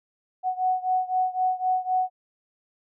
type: beating tone pair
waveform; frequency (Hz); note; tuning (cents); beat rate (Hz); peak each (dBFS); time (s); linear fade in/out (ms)
sine; 740 / 743.9; F#5 / F#5; 0 / +9; 3.9; -24 / -26; 0.43-2.1; 50
effects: none